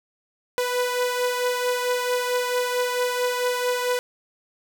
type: beating tone pair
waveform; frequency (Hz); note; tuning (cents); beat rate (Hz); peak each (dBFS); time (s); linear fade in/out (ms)
sawtooth; 493.9 / 498.4; B4 / B4; 0 / +16; 4.5; -19 / -25; 0.58-3.99; 0
effects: none